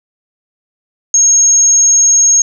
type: tone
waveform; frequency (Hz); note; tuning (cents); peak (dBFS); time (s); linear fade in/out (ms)
sine; 6530; G#8; -30; -5; 1.14-2.42; 2
effects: none